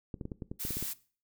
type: clicks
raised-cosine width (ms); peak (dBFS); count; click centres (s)
3; -25; 10; 0.142 / 0.212 / 0.254 / 0.318 / 0.422 / 0.515 / 0.651 / 0.707 / 0.77 / 0.826
type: noise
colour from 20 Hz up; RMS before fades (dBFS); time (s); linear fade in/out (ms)
blue; -37; 0.59-0.94; 20
effects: noise-tail reverb RT60 0.4 s tail -19 dB re dry